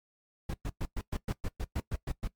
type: noise bursts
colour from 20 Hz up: brown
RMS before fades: -32 dBFS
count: 12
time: 0.49-2.276 s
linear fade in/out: 5 ms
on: 48 ms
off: 110 ms
effects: noise-tail reverb RT60 0.1 s tail -19 dB re dry + MP3 96 kbps